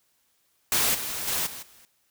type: noise with level steps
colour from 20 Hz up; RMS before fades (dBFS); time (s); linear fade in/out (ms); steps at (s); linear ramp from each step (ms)
white; -23 / -32 / -27 / -39 / -54; 0.72-1.85; 0; 0.94 / 1.27 / 1.46 / 1.62; 10
effects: white hiss -69 dBFS RMS until 2.1 s